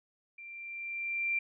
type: tone with level ramp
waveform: sine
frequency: 2364 Hz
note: D7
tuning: 11 cents sharp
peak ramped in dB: -45 to -27 dBFS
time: 0.38-1.39 s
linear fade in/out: 5 ms
effects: none